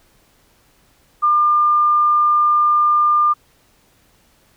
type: tone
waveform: sine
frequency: 1200 Hz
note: D6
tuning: 37 cents sharp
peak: -11 dBFS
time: 1.22-3.34 s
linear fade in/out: 20 ms
effects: pink hiss -56 dBFS RMS until 4.56 s